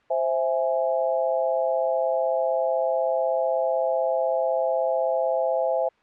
sine chord, C augmented, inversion none, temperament equal, 523.3 / 659.3 / 830.6 Hz, C5 / E5 / G#5, 0 / 0 / 0 cents, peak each -24 / -24 / -29 dBFS, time 0.1-5.89 s, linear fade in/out 10 ms, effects white hiss -61 dBFS RMS until 6.02 s + low-pass 2000 Hz 12 dB/octave

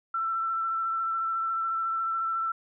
sine tone with vibrato, 1338 Hz, E6, 25 cents sharp, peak -26 dBFS, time 0.14-2.52 s, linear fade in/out 5 ms, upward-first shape triangle, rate 14 Hz, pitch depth 21 cents each way, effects none

